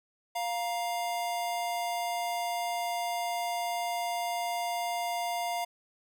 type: tone pair together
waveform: square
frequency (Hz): 700.1 / 940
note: F5 / A#5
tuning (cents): +4 / +14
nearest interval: perfect fourth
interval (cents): 510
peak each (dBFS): -32 / -37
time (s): 0.35-5.65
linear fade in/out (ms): 10
effects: none